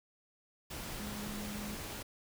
sine tone in noise, 207.7 Hz, G#3, in tune, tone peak -41 dBFS, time 0.99-1.75 s, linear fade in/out 10 ms, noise pink, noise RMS -43 dBFS, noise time 0.7-2.03 s, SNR -1 dB, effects none

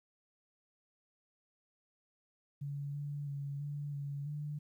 sine tone with pitch steps, 142.3 / 144.6 / 141.1 / 145 / 141.9 / 148.1 Hz, C#3 / D3 / C#3 / D3 / C#3 / D3, +46 / -27 / +31 / -22 / +41 / +15 cents, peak -37 dBFS, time 2.61-4.59 s, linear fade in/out 10 ms, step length 330 ms, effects 12-bit

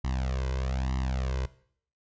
sawtooth tone with flanger, 64.9 Hz, C2, 13 cents flat, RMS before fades -30 dBFS, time 0.04-1.46 s, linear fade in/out 5 ms, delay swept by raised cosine 1 to 2 ms, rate 1.1 Hz, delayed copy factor +1, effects noise-tail reverb RT60 0.6 s tail -18 dB re dry + resampled to 16000 Hz

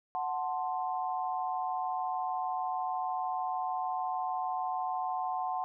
sine chord, F# diminished, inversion none, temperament equal, 740 / 880 / 1046.5 Hz, F#5 / A5 / C6, 0 / 0 / 0 cents, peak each -33 / -37 / -37 dBFS, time 0.15-5.64 s, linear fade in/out 0 ms, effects none

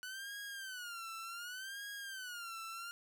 sawtooth tone with vibrato, 1480 Hz, F#6, in tune, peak -40 dBFS, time 0.03-2.91 s, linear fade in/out 0 ms, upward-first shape sine, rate 0.67 Hz, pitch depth 180 cents each way, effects none

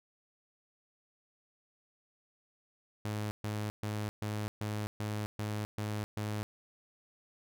sawtooth tone bursts, 105.9 Hz, G#2, 34 cents sharp, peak -30 dBFS, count 9, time 3.05-6.43 s, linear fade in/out 0 ms, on 260 ms, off 130 ms, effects none

